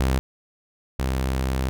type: tone pair in turn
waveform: sawtooth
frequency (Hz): 65.41 / 65.41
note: C2 / C2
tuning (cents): 0 / 0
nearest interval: unison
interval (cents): 0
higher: neither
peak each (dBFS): -15 / -18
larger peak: first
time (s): 0-0.19 / 0.99-1.69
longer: second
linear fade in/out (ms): 0
effects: none